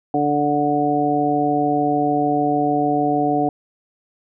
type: harmonic tone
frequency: 146.6 Hz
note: D3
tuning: 3 cents flat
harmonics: 1 / 2 / 3 / 4 / 5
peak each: -29 / -20 / -24 / -27 / -19 dBFS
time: 0.14-3.49 s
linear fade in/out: 2 ms
effects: none